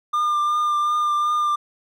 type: tone with vibrato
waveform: triangle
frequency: 1200 Hz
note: D6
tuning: 37 cents sharp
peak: -16 dBFS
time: 0.13-1.56 s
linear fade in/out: 10 ms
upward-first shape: triangle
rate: 2.7 Hz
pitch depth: 21 cents each way
effects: none